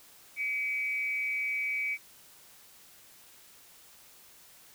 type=tone with frequency modulation; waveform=sine; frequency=2281 Hz; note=C#7; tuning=49 cents sharp; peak=-29 dBFS; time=0.36-1.98 s; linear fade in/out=50 ms; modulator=206 Hz; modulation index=0.4; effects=white hiss -56 dBFS RMS until 4.74 s

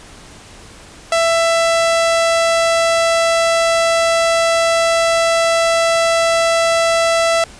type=tone; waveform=sawtooth; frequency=665 Hz; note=E5; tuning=15 cents sharp; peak=-8 dBFS; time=1.12-7.44 s; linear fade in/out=2 ms; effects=pink hiss -39 dBFS RMS until 7.59 s + resampled to 22050 Hz

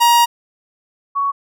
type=tone pair in turn; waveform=45% pulse / sine; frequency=946 / 1117.9 Hz; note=A#5 / C#6; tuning=+25 / +14 cents; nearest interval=minor third; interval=289 cents; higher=second; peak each=-9 / -15 dBFS; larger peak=first; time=0-0.26 / 1.15-1.32 s; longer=first; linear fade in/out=20 ms; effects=none

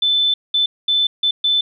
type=tone bursts at uneven times; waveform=sine; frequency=3520 Hz; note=A7; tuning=in tune; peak=-13 dBFS; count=5; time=0.02-0.34 / 0.54-0.66 / 0.88-1.07 / 1.23-1.31 / 1.44-1.61 s; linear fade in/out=5 ms; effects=none

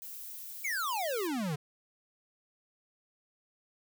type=noise; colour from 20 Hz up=violet; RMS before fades=-44 dBFS; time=0.02-1.27 s; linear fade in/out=0 ms
type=exponential sweep; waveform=square; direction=down; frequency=2332 to 138.9 Hz; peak=-32 dBFS; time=0.64-1.56 s; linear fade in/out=10 ms
effects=none

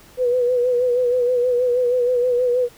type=tone with vibrato; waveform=sine; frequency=493.9 Hz; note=B4; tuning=in tune; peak=-15 dBFS; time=0.17-2.69 s; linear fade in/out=50 ms; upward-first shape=sine; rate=6.3 Hz; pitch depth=47 cents each way; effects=pink hiss -48 dBFS RMS until 2.77 s

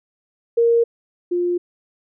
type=tone pair in turn; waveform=sine; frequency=466.2 / 352.2 Hz; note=A#4 / F4; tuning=0 / +15 cents; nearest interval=perfect fourth; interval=485 cents; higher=first; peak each=-12 / -17 dBFS; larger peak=first; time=0.57-0.84 / 1.31-1.58 s; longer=neither; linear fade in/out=10 ms; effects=none

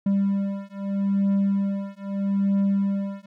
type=beating tone pair; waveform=triangle; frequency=197.4 / 198.19 Hz; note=G3 / G3; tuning=+12 / +19 cents; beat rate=0.79 Hz; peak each=-22 dBFS; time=0.06-3.26 s; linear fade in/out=5 ms; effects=none

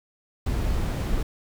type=noise; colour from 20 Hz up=brown; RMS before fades=-25 dBFS; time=0.46-1.23 s; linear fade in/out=5 ms; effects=none

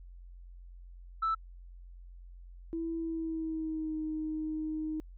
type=tone; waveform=sine; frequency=1318.5 Hz; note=E6; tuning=in tune; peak=-26 dBFS; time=1.22-1.35 s; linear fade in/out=10 ms
type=tone with pitch glide; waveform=sine; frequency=329.6 to 311.3 Hz; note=E4 to D#4; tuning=0 to +1 cents; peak=-32 dBFS; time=2.73-5 s; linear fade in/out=0 ms; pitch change=-99 cents; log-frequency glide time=2.96-3.98 s
effects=tanh soft clip ceiling -24 dBFS + added 44 Hz sine -47 dBFS peak until 5.17 s

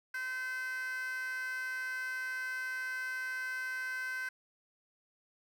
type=tone with high-pass filter; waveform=15% pulse; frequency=514 Hz; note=C5; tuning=31 cents flat; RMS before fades=-38 dBFS; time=0.14-4.29 s; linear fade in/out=5 ms; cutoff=1600 Hz; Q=5.6; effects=none

